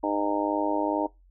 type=harmonic tone; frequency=102.2 Hz; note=G#2; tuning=27 cents flat; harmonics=3 / 4 / 5 / 6 / 7 / 8 / 9; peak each=-28 / -36 / -35 / -30 / -39 / -33 / -30 dBFS; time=0.03-1.07 s; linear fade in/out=10 ms; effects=noise-tail reverb RT60 0.2 s tail -22 dB re dry + added 45 Hz sine -54 dBFS peak until 1.3 s